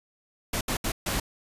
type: noise bursts at uneven times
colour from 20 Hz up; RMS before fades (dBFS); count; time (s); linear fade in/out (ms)
pink; -28; 4; 0.53-0.61 / 0.68-0.77 / 0.84-0.92 / 1.06-1.2; 5
effects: resampled to 32000 Hz